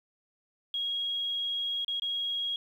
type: tone with dropouts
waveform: sine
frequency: 3293 Hz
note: G#7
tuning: 15 cents flat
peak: -29 dBFS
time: 0.74-2.56 s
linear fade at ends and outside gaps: 2 ms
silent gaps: 1.847-1.88 / 1.998-2.02 s
effects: 10-bit